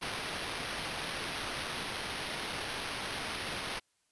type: noise with sample-and-hold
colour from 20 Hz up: blue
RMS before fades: -38 dBFS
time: 0.01-3.8 s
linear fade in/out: 20 ms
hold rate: 7350 Hz
effects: white hiss -75 dBFS RMS until 4.11 s + resampled to 24000 Hz